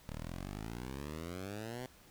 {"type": "exponential sweep", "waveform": "10% pulse", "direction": "up", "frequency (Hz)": [36.77, 129.5], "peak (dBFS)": -33, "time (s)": [0.09, 1.86], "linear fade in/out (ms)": 0, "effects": ["pink hiss -61 dBFS RMS until 2.1 s"]}